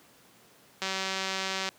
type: click train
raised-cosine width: 0.2 ms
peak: -14 dBFS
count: 167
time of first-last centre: 0.82-1.689 s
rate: 191 Hz
effects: pink hiss -58 dBFS RMS until 1.78 s + high-pass 150 Hz 12 dB/octave

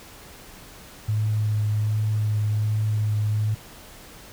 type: tone with vibrato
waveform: sine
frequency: 106.7 Hz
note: G#2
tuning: 47 cents sharp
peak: -20 dBFS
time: 1.08-3.55 s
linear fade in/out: 10 ms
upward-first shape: triangle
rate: 1.3 Hz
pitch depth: 18 cents each way
effects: pink hiss -45 dBFS RMS until 4.32 s

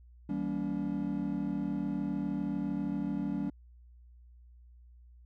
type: chord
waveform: triangle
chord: E diminished seventh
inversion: none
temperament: just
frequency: 164.81 / 197.78 / 237.3 / 284.8 Hz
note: E3 / G3 / Bb3 / Db4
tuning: 0 / +16 / +31 / +47 cents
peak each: -38 / -33 / -37 / -33 dBFS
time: 0.29-3.5 s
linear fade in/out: 5 ms
effects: added 60 Hz sine -53 dBFS peak until 5.25 s

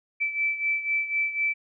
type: beating tone pair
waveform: sine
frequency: 2319 / 2323 Hz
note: D7 / D7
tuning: -22 / -20 cents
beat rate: 4 Hz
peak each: -25 / -30 dBFS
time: 0.2-1.54 s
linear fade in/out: 20 ms
effects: none

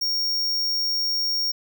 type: tone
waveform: square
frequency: 5550 Hz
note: F8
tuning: 12 cents flat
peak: -22 dBFS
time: 0.01-1.52 s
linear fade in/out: 10 ms
effects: none

